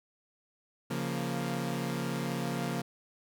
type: chord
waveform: sawtooth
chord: Bb minor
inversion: first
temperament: equal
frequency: 138.59 / 174.61 / 233.1 Hz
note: Db3 / F3 / Bb3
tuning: 0 / 0 / 0 cents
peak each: -32 dBFS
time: 0.9-2.82 s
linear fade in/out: 10 ms
effects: none